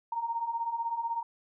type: beating tone pair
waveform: sine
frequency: 914 / 930 Hz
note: A#5 / A#5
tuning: -34 / -4 cents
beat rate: 16 Hz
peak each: -36 / -31 dBFS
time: 0.12-1.23 s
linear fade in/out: 5 ms
effects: none

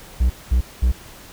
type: tone bursts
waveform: triangle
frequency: 61.74 Hz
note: B1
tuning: in tune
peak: -11 dBFS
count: 3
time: 0.2-0.92 s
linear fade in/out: 10 ms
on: 100 ms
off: 210 ms
effects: pink hiss -42 dBFS RMS until 1.32 s

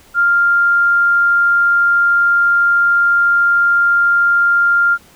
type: tone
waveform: sine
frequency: 1396.9 Hz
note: F6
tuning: in tune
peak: -9 dBFS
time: 0.14-4.98 s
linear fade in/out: 50 ms
effects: pink hiss -46 dBFS RMS until 5.15 s

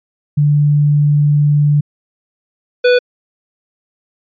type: tone pair in turn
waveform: sine / square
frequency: 146.83 / 493.9 Hz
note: D3 / B4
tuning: 0 / 0 cents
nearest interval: octave + major sixth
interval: 2100 cents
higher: second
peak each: -8 dBFS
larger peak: neither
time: 0.37-1.81 / 2.84-2.99 s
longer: first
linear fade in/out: 10 ms
effects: resampled to 11025 Hz

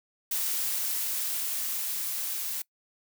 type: noise with level ramp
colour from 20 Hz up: blue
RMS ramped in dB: -29 to -33 dBFS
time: 0.31-2.62 s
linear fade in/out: 5 ms
effects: noise-tail reverb RT60 0.1 s tail -23 dB re dry

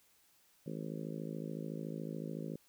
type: harmonic tone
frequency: 53.8 Hz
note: A1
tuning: 38 cents flat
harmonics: 3 / 4 / 5 / 6 / 7 / 8 / 9 / 10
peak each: -43 / -45 / -47 / -49 / -50 / -51 / -52 / -53 dBFS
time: 0.66-2.56 s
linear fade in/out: 5 ms
effects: white hiss -69 dBFS RMS until 2.68 s

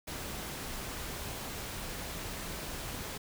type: noise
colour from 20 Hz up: pink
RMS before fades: -40 dBFS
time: 0.07-3.18 s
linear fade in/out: 10 ms
effects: none

